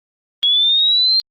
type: linear sweep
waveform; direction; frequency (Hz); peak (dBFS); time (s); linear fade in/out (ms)
sine; up; 3322 to 4200; -11; 0.43-1.2; 0
effects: Opus 32 kbps